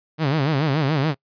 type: tone with vibrato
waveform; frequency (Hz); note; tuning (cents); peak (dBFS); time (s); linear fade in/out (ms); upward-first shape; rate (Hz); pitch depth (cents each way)
sawtooth; 146.3; D3; -6; -14; 0.18-1.15; 50; sine; 7; 170
effects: noise-tail reverb RT60 0.1 s tail -25 dB re dry + resampled to 11025 Hz